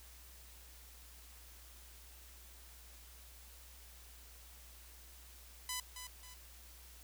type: tone with echo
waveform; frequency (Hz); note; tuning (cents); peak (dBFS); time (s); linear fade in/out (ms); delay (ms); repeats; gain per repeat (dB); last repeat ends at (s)
5% pulse; 1002; B5; +25; -26; 5.69-5.8; 2; 270; 2; -8; 6.34
effects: added 60 Hz sine -57 dBFS peak until 7.03 s + white hiss -59 dBFS RMS until 7.03 s